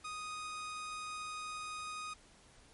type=tone; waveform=sawtooth; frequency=1244.5 Hz; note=D#6; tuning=in tune; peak=-37 dBFS; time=0.04-2.14 s; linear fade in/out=10 ms; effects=pink hiss -62 dBFS RMS until 2.73 s + MP3 48 kbps